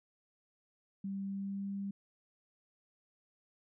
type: tone with pitch glide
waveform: sine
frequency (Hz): 196 to 198.16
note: G3 to G3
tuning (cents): 0 to +19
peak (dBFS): -36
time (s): 1.04-1.91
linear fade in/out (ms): 5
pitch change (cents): +19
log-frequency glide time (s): 1.23-1.7
effects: none